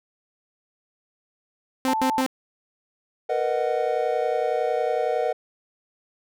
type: tone bursts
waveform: sawtooth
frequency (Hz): 261.6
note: C4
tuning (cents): 0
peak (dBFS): -17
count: 3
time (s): 1.85-2.263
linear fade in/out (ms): 0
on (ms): 83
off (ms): 82
type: tone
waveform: sine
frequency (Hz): 880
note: A5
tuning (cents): 0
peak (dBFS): -22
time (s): 1.88-2.21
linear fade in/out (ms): 0
type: chord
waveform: triangle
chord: B major seventh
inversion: third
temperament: just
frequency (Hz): 463 / 493.9 / 617.4 / 740.8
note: A#4 / B4 / D#5 / F#5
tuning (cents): -12 / 0 / -14 / +2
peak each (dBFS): -25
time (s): 3.29-5.33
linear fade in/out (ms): 10
effects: none